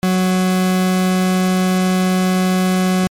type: tone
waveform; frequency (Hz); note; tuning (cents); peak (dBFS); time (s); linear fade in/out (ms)
40% pulse; 185; F#3; 0; -12; 0.03-3.07; 0
effects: MP3 64 kbps